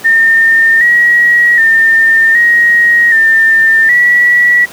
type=tone with pitch steps; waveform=sine; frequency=1814 / 1907 / 1807 / 1885 / 1797 / 1939 Hz; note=A#6 / A#6 / A6 / A#6 / A6 / B6; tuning=-48 / +39 / +46 / +19 / +36 / -32 cents; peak=-4 dBFS; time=0.04-4.66 s; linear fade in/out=20 ms; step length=770 ms; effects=pink hiss -31 dBFS RMS until 4.72 s + high-pass 150 Hz 12 dB/octave